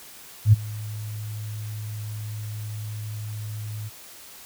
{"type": "tone with ADSR envelope", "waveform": "sine", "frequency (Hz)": 106.9, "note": "A2", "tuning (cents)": -49, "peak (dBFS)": -8, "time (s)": [0.45, 3.9], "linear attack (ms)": 78, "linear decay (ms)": 20, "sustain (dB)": -22, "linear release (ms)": 29, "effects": ["white hiss -45 dBFS RMS until 4.45 s"]}